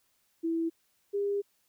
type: tone pair in turn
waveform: sine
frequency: 329.6 / 403.4 Hz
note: E4 / G4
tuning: 0 / +50 cents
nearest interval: minor third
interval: 350 cents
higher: second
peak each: -27 dBFS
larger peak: neither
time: 0.43-0.7 / 1.13-1.42 s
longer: second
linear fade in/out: 20 ms
effects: white hiss -72 dBFS RMS until 1.68 s